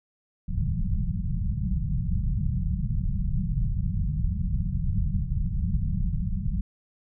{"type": "low-pass noise", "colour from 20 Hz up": "pink", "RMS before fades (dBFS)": -26, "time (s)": [0.48, 6.61], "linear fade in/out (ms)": 5, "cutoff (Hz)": 200, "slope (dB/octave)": 96, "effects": []}